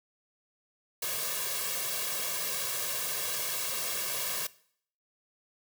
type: noise with comb filter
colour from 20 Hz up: white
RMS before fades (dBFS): -33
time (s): 1.02-4.47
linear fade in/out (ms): 5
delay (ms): 1.8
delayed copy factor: +0.85
effects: noise-tail reverb RT60 0.6 s tail -20 dB re dry + high-pass 150 Hz 12 dB/octave